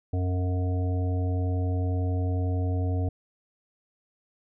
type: harmonic tone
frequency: 91.1 Hz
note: F#2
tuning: 26 cents flat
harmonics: 1 / 3 / 5 / 7 / 8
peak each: -24 / -34 / -38 / -41 / -42 dBFS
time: 0.13-3.09 s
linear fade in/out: 5 ms
effects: none